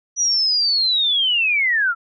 sine linear sweep, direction down, 5900 to 1318.5 Hz, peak -15 dBFS, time 0.16-1.95 s, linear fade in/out 50 ms, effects none

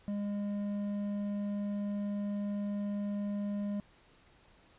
sine tone with hard clipping, 203.9 Hz, G#3, 32 cents flat, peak -34 dBFS, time 0.08-3.8 s, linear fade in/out 0 ms, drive 6 dB, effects pink hiss -63 dBFS RMS until 4.78 s + resampled to 8000 Hz

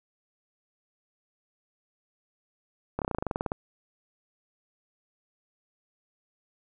slowing click train, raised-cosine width 1 ms, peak -15 dBFS, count 14, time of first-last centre 2.99-3.519 s, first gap 28 ms, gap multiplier 1.06, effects none

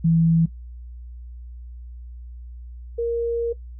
sine tone pair in turn, 164.81 / 467.4 Hz, E3 / A#4, 0 / +5 cents, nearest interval octave + tritone, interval 1805 cents, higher second, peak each -14 / -20 dBFS, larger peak first, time 0.04-0.46 / 2.98-3.53 s, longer second, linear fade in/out 10 ms, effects noise-tail reverb RT60 0.1 s tail -18 dB re dry + added 60 Hz sine -35 dBFS peak until 3.79 s

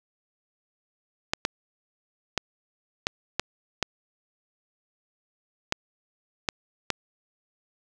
clicks, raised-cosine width 0.2 ms, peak -6 dBFS, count 9, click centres 1.335 / 1.451 / 2.377 / 3.069 / 3.396 / 3.827 / 5.724 / 6.488 / 6.903 s, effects none

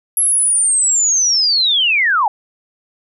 sine linear sweep, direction down, 11290 to 775 Hz, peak -11 dBFS, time 0.17-2.28 s, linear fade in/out 2 ms, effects none

